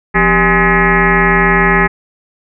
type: tone with frequency modulation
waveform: sine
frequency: 1046.5 Hz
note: C6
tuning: in tune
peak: -7 dBFS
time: 0.14-1.88 s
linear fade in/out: 20 ms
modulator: 218 Hz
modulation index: 4.9
effects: none